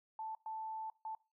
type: tone bursts at uneven times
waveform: sine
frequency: 880 Hz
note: A5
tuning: in tune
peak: -40 dBFS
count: 3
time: 0.19-0.35 / 0.46-0.9 / 1.05-1.15 s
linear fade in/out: 2 ms
effects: noise-tail reverb RT60 0.3 s tail -22 dB re dry